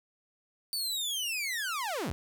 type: linear sweep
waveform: sawtooth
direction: down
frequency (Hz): 4581 to 34.51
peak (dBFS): -28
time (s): 0.73-2.12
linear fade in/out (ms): 0
effects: none